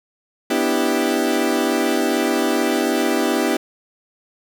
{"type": "chord", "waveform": "30% pulse", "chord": "E minor seventh", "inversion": "second", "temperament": "equal", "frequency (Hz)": [246.9, 293.7, 329.6, 392], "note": ["B3", "D4", "E4", "G4"], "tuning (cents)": [0, 0, 0, 0], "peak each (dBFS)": -20, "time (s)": [0.5, 3.57], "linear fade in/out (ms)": 5, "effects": []}